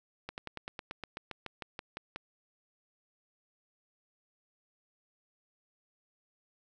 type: slowing click train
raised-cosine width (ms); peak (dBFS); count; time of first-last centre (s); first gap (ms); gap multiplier
0.3; -23; 15; 0.29-2.16; 89; 1.06
effects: none